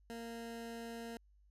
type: tone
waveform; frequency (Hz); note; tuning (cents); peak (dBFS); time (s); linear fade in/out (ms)
20% pulse; 231.4; A#3; -13; -39; 0.1-1.17; 0
effects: added 50 Hz sine -64 dBFS peak until 1.5 s + resampled to 32000 Hz